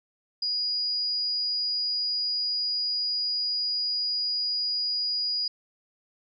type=tone; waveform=sine; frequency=4894 Hz; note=D#8; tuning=29 cents flat; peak=-25 dBFS; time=0.42-5.48 s; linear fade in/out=5 ms; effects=none